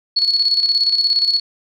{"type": "tone with tremolo", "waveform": "sine", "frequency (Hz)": 4384, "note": "C#8", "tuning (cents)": -20, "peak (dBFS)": -11, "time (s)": [0.16, 1.4], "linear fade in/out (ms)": 10, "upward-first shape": "square", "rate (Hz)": 17, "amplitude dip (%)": 55, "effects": []}